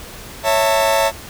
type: chord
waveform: 40% pulse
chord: A major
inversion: first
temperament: equal with one note detuned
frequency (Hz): 554.4 / 659.3 / 896.9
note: C#5 / E5 / A5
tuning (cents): 0 / 0 / +33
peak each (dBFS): -17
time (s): 0.43-1.12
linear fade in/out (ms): 50
effects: pink hiss -35 dBFS RMS until 1.29 s